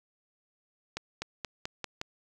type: accelerating click train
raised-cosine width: 0.2 ms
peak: -17 dBFS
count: 6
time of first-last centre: 0.97-2.014 s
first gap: 250 ms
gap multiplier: 0.91
effects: none